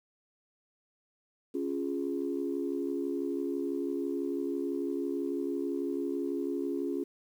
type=chord; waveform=sine; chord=Db major; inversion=none; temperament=equal; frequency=277.2 / 349.2 / 415.3 Hz; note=Db4 / F4 / Ab4; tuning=0 / 0 / 0 cents; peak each=-33 / -34 / -36 dBFS; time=1.54-7.04 s; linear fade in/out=10 ms; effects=tanh soft clip ceiling -21 dBFS + 10-bit